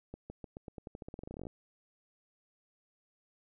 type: accelerating click train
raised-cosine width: 2 ms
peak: -30 dBFS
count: 22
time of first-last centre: 0.14-1.469 s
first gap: 160 ms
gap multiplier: 0.89
effects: none